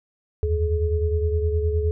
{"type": "tone cluster", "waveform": "sine", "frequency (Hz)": [77.6, 87.3, 424.4], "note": ["D#2", "F2", "G#4"], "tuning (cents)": [-4, 0, 38], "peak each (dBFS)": [-21, -27, -25], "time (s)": [0.43, 1.91], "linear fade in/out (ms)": 0, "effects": []}